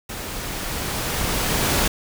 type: noise with level ramp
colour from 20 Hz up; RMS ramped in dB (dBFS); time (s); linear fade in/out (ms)
pink; -32 to -19; 0.09-1.88; 5
effects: none